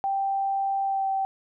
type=tone with pitch glide; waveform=sine; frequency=784 to 775 Hz; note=G5 to G5; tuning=0 to -20 cents; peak=-23 dBFS; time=0.04-1.25 s; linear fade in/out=0 ms; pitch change=-20 cents; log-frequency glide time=0.84-1.08 s; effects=none